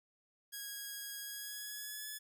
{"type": "tone with pitch glide", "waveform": "5% pulse", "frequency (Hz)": [1648, 1714], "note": ["G#6", "A6"], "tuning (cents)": [-14, -46], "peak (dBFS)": -32, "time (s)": [0.52, 2.19], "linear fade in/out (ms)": 20, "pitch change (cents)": 68, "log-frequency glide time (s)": [1.24, 2.07], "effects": []}